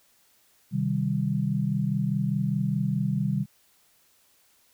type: chord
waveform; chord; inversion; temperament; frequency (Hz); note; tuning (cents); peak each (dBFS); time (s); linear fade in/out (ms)
sine; C minor; none; equal; 130.81 / 155.56 / 196; C3 / Eb3 / G3; 0 / 0 / 0; -28 / -28 / -27; 0.71-3.46; 50
effects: white hiss -63 dBFS RMS until 4.73 s